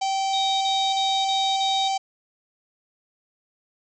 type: harmonic tone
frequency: 776 Hz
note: G5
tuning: 18 cents flat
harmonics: 1 / 3 / 4 / 5 / 6 / 7 / 8 / 9 / 10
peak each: -22 / -37 / -35 / -40 / -37 / -42 / -40 / -41 / -47 dBFS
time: 0.01-1.98 s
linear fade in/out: 10 ms
type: tone bursts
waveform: sine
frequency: 3762 Hz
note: A#7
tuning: 15 cents sharp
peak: -24 dBFS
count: 5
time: 0.33-1.882 s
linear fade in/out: 5 ms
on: 280 ms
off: 38 ms
effects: none